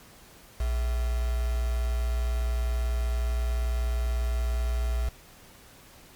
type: tone with quantisation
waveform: sine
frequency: 59.6 Hz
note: A#1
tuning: 39 cents sharp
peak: -24 dBFS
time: 0.6-5.09 s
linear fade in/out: 5 ms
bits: 6
effects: pink hiss -52 dBFS RMS until 6.15 s + MP3 96 kbps